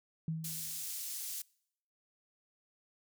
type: tone with exponential decay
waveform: sine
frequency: 160.6 Hz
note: E3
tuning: 45 cents flat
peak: -31 dBFS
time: 0.28-0.88 s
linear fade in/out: 2 ms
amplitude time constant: 130 ms
type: high-pass noise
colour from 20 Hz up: pink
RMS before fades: -41 dBFS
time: 0.44-1.42 s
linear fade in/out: 5 ms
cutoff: 6600 Hz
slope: 12 dB/octave
effects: noise-tail reverb RT60 0.7 s tail -25 dB re dry